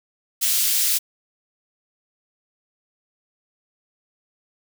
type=high-pass noise; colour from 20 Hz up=white; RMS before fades=-20 dBFS; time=0.41-0.99 s; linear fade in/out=20 ms; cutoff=3100 Hz; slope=12 dB/octave; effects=none